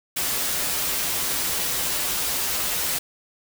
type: noise with comb filter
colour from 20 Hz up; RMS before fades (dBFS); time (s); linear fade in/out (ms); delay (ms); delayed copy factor
white; -25; 0.16-2.99; 10; 9.2; -0.55
effects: none